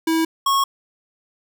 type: tone pair in turn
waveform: square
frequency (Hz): 324.6 / 1097.2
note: E4 / C#6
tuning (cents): -27 / -18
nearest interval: octave + major sixth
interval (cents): 2109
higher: second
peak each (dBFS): -17 / -16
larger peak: second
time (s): 0.07-0.25 / 0.46-0.64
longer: neither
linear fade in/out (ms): 5
effects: none